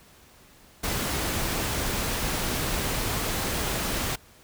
pink noise, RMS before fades -28 dBFS, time 0.83-4.16 s, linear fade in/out 10 ms, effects pink hiss -54 dBFS RMS until 4.43 s

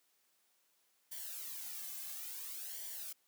blue noise with flanger, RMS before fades -45 dBFS, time 1.11-3.13 s, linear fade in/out 10 ms, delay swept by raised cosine 0.76 to 2.16 ms, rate 0.58 Hz, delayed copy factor -0.75, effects white hiss -75 dBFS RMS until 3.27 s + high-pass 200 Hz 12 dB/octave

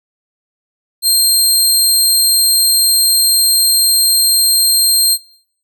20% pulse tone, 4186 Hz, C8, in tune, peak -3 dBFS, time 1.02-5.18 s, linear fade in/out 50 ms, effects noise-tail reverb RT60 0.7 s tail -23 dB re dry

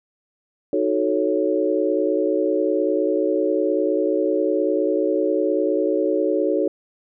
sine chord, D# half-diminished seventh, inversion none, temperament equal, 311.1 / 370 / 440 / 554.4 Hz, D#4 / F#4 / A4 / C#5, 0 / 0 / 0 / 0 cents, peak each -23 dBFS, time 0.73-6.68 s, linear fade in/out 2 ms, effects none

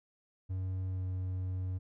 triangle tone with pitch glide, 93.5 to 92.59 Hz, F#2 to F#2, +19 to +2 cents, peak -31 dBFS, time 0.49-1.79 s, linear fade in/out 20 ms, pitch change -17 cents, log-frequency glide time 0.9-1.02 s, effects none

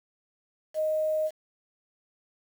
sine tone with quantisation, 622.3 Hz, D#5, in tune, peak -24 dBFS, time 0.74-1.31 s, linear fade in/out 50 ms, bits 8, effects none

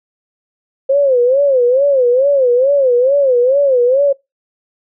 sine tone with vibrato, 525 Hz, C5, 6 cents sharp, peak -8 dBFS, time 0.89-4.13 s, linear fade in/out 10 ms, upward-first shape sine, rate 2.3 Hz, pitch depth 150 cents each way, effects noise-tail reverb RT60 0.2 s tail -24 dB re dry

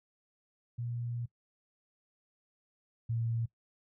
sine tone pair in turn, 119.3 / 115.37 Hz, A#2 / A#2, +41 / -17 cents, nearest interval minor second, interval 58 cents, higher first, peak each -34 / -30 dBFS, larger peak second, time 0.78-1.26 / 3.09-3.46 s, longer first, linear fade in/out 10 ms, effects noise-tail reverb RT60 0.1 s tail -20 dB re dry

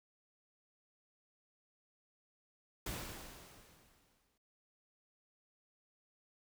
pink noise with exponential decay, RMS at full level -41 dBFS, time 2.86-4.38 s, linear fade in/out 5 ms, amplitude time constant 330 ms, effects none

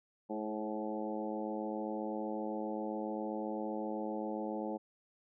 harmonic tone with a mistuned harmonic, 107.6 Hz, A2, 38 cents flat, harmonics 2 / 3 / 4 / 5 / 6 / 7 / 8, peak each -41 / -41 / -44 / -42 / -49 / -46 / -46 dBFS, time 0.29-4.78 s, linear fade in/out 20 ms, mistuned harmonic 4, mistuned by -28 cents, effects none

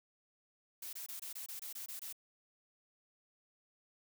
blue noise bursts, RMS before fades -45 dBFS, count 10, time 0.82-2.127 s, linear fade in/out 5 ms, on 110 ms, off 23 ms, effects none

